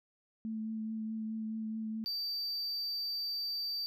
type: tone with vibrato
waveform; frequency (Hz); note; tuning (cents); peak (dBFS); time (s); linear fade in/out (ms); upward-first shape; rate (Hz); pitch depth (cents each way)
sine; 220; A3; 0; -35; 0.45-2.04; 0; triangle; 4.7; 18
type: tone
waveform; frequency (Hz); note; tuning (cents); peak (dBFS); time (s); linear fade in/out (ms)
triangle; 4643; D8; -21; -33; 2.06-3.86; 0
effects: none